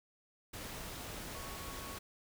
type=tone in noise; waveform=sine; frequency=1108.7 Hz; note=C#6; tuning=in tune; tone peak=-51 dBFS; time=1.34-1.98 s; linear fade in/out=10 ms; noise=pink; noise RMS=-45 dBFS; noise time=0.53-1.99 s; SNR=-9 dB; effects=none